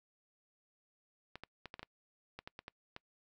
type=clicks; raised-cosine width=0.3 ms; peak=-29 dBFS; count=11; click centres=1.356 / 1.436 / 1.657 / 1.741 / 1.794 / 1.83 / 2.39 / 2.475 / 2.591 / 2.681 / 2.964 s; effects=noise-tail reverb RT60 0.1 s tail -26 dB re dry